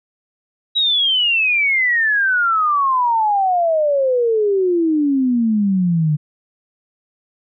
sine exponential sweep, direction down, 3890 to 147.2 Hz, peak -13 dBFS, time 0.75-6.17 s, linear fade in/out 20 ms, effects none

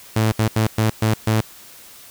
sawtooth tone bursts at uneven times, 109.9 Hz, A2, 2 cents flat, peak -11 dBFS, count 6, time 0.16-0.32 / 0.39-0.48 / 0.56-0.67 / 0.78-0.9 / 1.02-1.14 / 1.27-1.41 s, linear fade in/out 5 ms, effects white hiss -43 dBFS RMS until 2.1 s

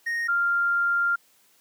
triangle / sine tone pair in turn, 1861 / 1394.2 Hz, A#6 / F6, -3 / -3 cents, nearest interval perfect fourth, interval 500 cents, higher first, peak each -23 / -20 dBFS, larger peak second, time 0.06-0.28 / 0.28-1.16 s, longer second, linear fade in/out 10 ms, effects white hiss -61 dBFS RMS until 1.6 s + high-pass 150 Hz 12 dB/octave

